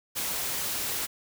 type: noise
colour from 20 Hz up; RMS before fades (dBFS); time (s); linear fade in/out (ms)
white; -31; 0.15-1.07; 20
effects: none